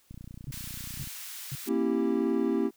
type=click train; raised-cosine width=5 ms; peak=-31 dBFS; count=30; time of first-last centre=0.11-1.073 s; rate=30.1 Hz
type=tone bursts; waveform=sine; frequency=135.9 Hz; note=C#3; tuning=34 cents flat; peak=-32 dBFS; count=3; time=0.47-1.552 s; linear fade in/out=2 ms; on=34 ms; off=490 ms
type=high-pass noise; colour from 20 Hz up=white; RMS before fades=-41 dBFS; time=0.52-1.69 s; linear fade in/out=2 ms; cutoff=1400 Hz; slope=12 dB/octave
type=chord; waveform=triangle; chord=A# diminished seventh; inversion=none; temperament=equal with one note detuned; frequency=233.1 / 271.2 / 329.6 / 392 Hz; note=A#3 / C#4 / E4 / G4; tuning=0 / -38 / 0 / 0 cents; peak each=-28 dBFS; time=1.66-2.71 s; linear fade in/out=50 ms
effects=white hiss -65 dBFS RMS until 2.76 s